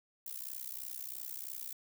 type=noise with amplitude modulation; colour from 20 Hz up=violet; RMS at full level=-39 dBFS; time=0.26-1.73 s; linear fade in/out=5 ms; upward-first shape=sine; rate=63 Hz; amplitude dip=100%; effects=none